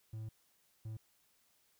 triangle tone bursts at uneven times, 110 Hz, A2, in tune, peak -39 dBFS, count 2, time 0.13-0.29 / 0.85-0.97 s, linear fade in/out 5 ms, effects white hiss -73 dBFS RMS until 1.79 s

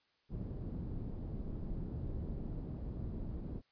pink low-pass noise, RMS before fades -41 dBFS, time 0.29-3.62 s, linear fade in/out 50 ms, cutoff 270 Hz, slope 12 dB/octave, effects white hiss -75 dBFS RMS until 3.71 s + resampled to 11025 Hz

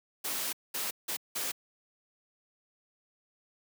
white noise bursts at uneven times, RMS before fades -34 dBFS, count 4, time 0.24-0.53 / 0.74-0.91 / 1.08-1.17 / 1.35-1.52 s, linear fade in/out 10 ms, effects high-pass 200 Hz 12 dB/octave

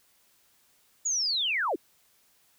sine linear sweep, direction down, 6920 to 246.9 Hz, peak -25 dBFS, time 1.05-1.76 s, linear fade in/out 10 ms, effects white hiss -65 dBFS RMS until 2.58 s

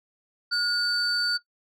sine tone pair together, 1436 / 4554 Hz, F6 / C#8, +48 / +46 cents, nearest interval octave + minor sixth, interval 1998 cents, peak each -24 dBFS, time 0.51-1.38 s, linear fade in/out 20 ms, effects noise-tail reverb RT60 0.1 s tail -17 dB re dry + tanh soft clip ceiling -18 dBFS

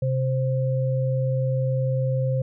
sine tone pair together, 130.81 / 524.1 Hz, C3 / C5, 0 / +3 cents, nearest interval 2 octaves, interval 2403 cents, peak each -21 / -27 dBFS, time 0.02-2.42 s, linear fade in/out 5 ms, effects none

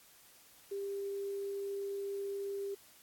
sine tone with quantisation, 397.5 Hz, G4, 24 cents sharp, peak -36 dBFS, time 0.71-2.75 s, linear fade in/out 10 ms, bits 10, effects white hiss -61 dBFS RMS until 3.02 s + AAC 64 kbps

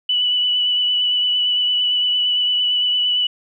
sine tone with vibrato, 2966 Hz, F#7, 4 cents sharp, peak -15 dBFS, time 0.09-3.27 s, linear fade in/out 5 ms, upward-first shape triangle, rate 8.8 Hz, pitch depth 20 cents each way, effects none

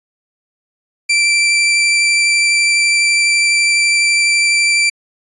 sawtooth tone with vibrato, 2344 Hz, D7, 4 cents flat, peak -7 dBFS, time 1.09-4.9 s, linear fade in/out 10 ms, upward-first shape sine, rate 12 Hz, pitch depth 9 cents each way, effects resampled to 24000 Hz

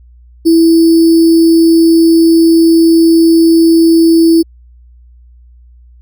sine tone with sample-and-hold, 329.6 Hz, E4, in tune, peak -3 dBFS, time 0.45-4.43 s, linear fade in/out 20 ms, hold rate 4900 Hz, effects added 60 Hz sine -37 dBFS peak until 6.01 s

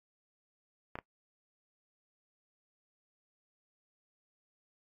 clicks, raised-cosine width 0.5 ms, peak -24 dBFS, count 2, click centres 0.955 / 0.988 s, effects noise-tail reverb RT60 0.1 s tail -21 dB re dry + AAC 64 kbps

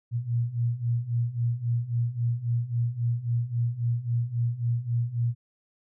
sine beating tone pair, 116.54 / 120.24 Hz, A#2 / B2, 0 / -46 cents, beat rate 3.7 Hz, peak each -29 / -26 dBFS, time 0.11-5.35 s, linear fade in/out 50 ms, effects none

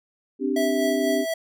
sine chord, C suspended second, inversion none, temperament equal, 261.6 / 293.7 / 392 Hz, C4 / D4 / G4, 0 / 0 / 0 cents, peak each -25 / -26 / -26 dBFS, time 0.39-1.26 s, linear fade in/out 50 ms
square tone with tremolo, 655 Hz, E5, 11 cents flat, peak -23 dBFS, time 0.56-1.34 s, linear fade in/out 5 ms, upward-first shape sine, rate 4.1 Hz, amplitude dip 40%
effects none

